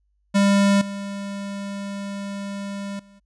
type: tone with level steps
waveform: square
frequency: 199.4 Hz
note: G3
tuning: 30 cents sharp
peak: -15 / -29 / -49 dBFS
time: 0.34-3.2 s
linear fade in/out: 20 ms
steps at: 0.81 / 2.99 s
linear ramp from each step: 5 ms
effects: added 50 Hz sine -64 dBFS peak until 3.25 s + resampled to 22050 Hz